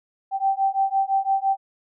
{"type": "beating tone pair", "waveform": "sine", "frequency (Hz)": [776, 781.9], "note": ["G5", "G5"], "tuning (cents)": [-18, -5], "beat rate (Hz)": 5.9, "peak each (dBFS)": -22, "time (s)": [0.31, 1.57], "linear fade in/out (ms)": 50, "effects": []}